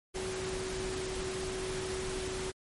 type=tone in noise; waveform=sine; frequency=375.3 Hz; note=F#4; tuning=25 cents sharp; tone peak=-36 dBFS; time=0.14-2.52 s; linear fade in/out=20 ms; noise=pink; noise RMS=-39 dBFS; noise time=0.14-2.52 s; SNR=0 dB; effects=MP3 48 kbps